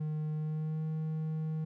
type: tone with pitch glide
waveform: triangle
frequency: 153.7 to 157.29 Hz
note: D#3 to D#3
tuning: -21 to +19 cents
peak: -30 dBFS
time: 0-1.65 s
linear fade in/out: 10 ms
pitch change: +40 cents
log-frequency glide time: 0.35-0.84 s
effects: none